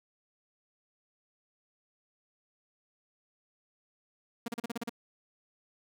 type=tone bursts; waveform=sawtooth; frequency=234 Hz; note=A#3; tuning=7 cents sharp; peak=-29 dBFS; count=8; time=4.46-4.895 s; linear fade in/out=5 ms; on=22 ms; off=37 ms; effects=none